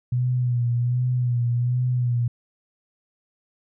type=tone with vibrato; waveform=sine; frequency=122.6 Hz; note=B2; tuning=12 cents flat; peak=-19 dBFS; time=0.12-2.28 s; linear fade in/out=5 ms; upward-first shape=sine; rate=1.3 Hz; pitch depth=43 cents each way; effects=none